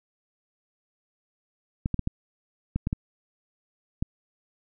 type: clicks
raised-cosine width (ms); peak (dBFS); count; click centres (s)
5; -13; 8; 1.859 / 1.943 / 1.993 / 2.074 / 2.76 / 2.871 / 2.929 / 4.025
effects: none